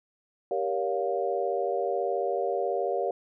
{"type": "chord", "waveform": "sine", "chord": "G half-diminished seventh", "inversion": "none", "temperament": "just", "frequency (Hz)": [392, 470.4, 564.5, 705.6], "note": ["G4", "Bb4", "Db5", "F5"], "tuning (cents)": [0, 16, 31, 18], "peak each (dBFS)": -31, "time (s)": [0.51, 3.11], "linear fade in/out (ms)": 2, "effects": []}